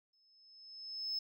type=tone with exponential growth; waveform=sine; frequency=5210 Hz; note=E8; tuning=21 cents flat; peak=-32 dBFS; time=0.13-1.19 s; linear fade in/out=5 ms; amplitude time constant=230 ms; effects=tanh soft clip ceiling -31 dBFS